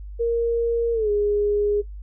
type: tone with pitch glide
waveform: sine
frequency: 466.2 to 412.9 Hz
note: A#4 to G#4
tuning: 0 to -10 cents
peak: -18 dBFS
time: 0.19-1.82 s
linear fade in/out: 20 ms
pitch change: -210 cents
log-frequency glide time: 0.93-1.1 s
effects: noise-tail reverb RT60 0.1 s tail -19 dB re dry + added 50 Hz sine -33 dBFS peak until 2.02 s